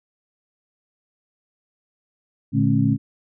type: tone cluster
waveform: sine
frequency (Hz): 115.3 / 147.4 / 212.9 / 271.9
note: A#2 / D3 / G#3 / C#4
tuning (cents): -19 / +7 / +43 / -33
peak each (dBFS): -21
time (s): 2.52-2.98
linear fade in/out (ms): 50
effects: none